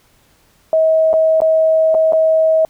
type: tone with dropouts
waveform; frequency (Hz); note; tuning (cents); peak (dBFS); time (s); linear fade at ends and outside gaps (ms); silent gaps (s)
sine; 639; D#5; +46; -9; 0.73-2.65; 1; 1.131-1.138 / 1.404-1.418 / 1.944-1.949 / 2.123-2.132
effects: pink hiss -54 dBFS RMS until 2.69 s